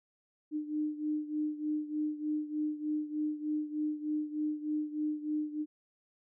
sine beating tone pair, 302.1 / 305.4 Hz, D4 / D#4, +49 / -32 cents, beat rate 3.3 Hz, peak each -33 / -37 dBFS, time 0.51-5.66 s, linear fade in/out 50 ms, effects none

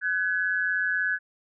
sine tone pair together, 1504.5 / 1688 Hz, F#6 / G#6, +28 / +28 cents, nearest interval major second, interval 200 cents, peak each -26 dBFS, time 0.01-1.19 s, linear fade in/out 50 ms, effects none

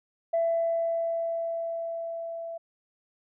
sine tone with level ramp, 667 Hz, E5, 20 cents sharp, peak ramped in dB -21 to -34 dBFS, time 0.33-2.58 s, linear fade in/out 10 ms, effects tanh soft clip ceiling -18 dBFS

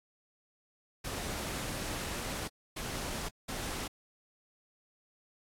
pink noise bursts at uneven times, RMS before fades -38 dBFS, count 3, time 1.04-2.48 / 2.76-3.29 / 3.48-3.88 s, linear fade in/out 10 ms, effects low-pass 12000 Hz 12 dB/octave + AAC 64 kbps

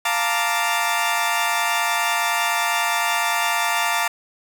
20% pulse chord, Bb major seventh, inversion second, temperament equal with one note detuned, 698.5 / 882.5 / 932.3 / 1174.7 Hz, F5 / A5 / Bb5 / D6, 0 / +5 / 0 / 0 cents, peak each -20 dBFS, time 0.05-4.08 s, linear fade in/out 5 ms, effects none

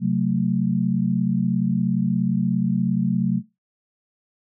sine chord, F# diminished, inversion second, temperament just, 133.2 / 185 / 222 Hz, C3 / F#3 / A3, +31 / 0 / +16 cents, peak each -25 / -20 / -23 dBFS, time 0-3.42 s, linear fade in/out 50 ms, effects noise-tail reverb RT60 0.2 s tail -19 dB re dry

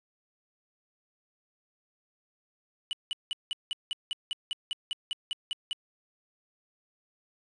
triangle tone bursts, 2960 Hz, F#7, in tune, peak -28 dBFS, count 15, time 2.91-5.73 s, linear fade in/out 0 ms, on 20 ms, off 180 ms, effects resampled to 24000 Hz

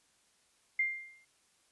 sine tone with exponential decay, 2100 Hz, C7, 6 cents sharp, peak -25 dBFS, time 0.79-1.25 s, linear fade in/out 5 ms, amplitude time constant 100 ms, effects white hiss -70 dBFS RMS until 1.71 s + resampled to 24000 Hz

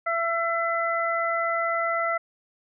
harmonic tone, 671 Hz, E5, 31 cents sharp, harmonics 1 / 2 / 3, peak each -27 / -26 / -29 dBFS, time 0.06-2.18 s, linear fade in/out 10 ms, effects none

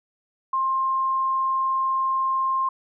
sine tone, 1059 Hz, C6, 21 cents sharp, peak -20 dBFS, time 0.53-2.69 s, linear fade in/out 5 ms, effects none

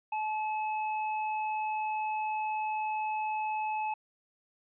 sine tone with hard clipping, 861 Hz, A5, 38 cents flat, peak -32 dBFS, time 0.12-3.94 s, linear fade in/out 5 ms, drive 12 dB, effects resampled to 8000 Hz

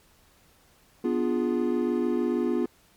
triangle chord, B diminished seventh, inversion none, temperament equal, 246.9 / 293.7 / 349.2 / 415.3 Hz, B3 / D4 / F4 / Ab4, 0 / 0 / 0 / 0 cents, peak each -25 / -30 / -25 / -29 dBFS, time 1.04-2.66 s, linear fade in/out 5 ms, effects pink hiss -60 dBFS RMS until 2.96 s + MP3 96 kbps

